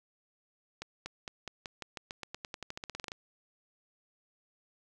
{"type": "accelerating click train", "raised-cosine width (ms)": 0.2, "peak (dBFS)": -22, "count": 22, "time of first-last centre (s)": [0.82, 3.119], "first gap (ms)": 240, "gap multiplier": 0.91, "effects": []}